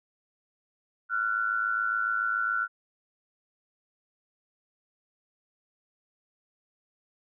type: tone pair together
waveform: sine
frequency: 1372.9 / 1480 Hz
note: F6 / F#6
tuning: -30 / 0 cents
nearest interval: minor second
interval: 130 cents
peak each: -28 / -28 dBFS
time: 1.09-2.68 s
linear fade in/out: 50 ms
effects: none